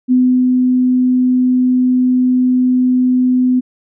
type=tone with ADSR envelope; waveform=sine; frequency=252.6 Hz; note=B3; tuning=39 cents sharp; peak=-7 dBFS; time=0.08-3.61 s; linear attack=36 ms; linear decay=340 ms; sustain=-2 dB; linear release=23 ms; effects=none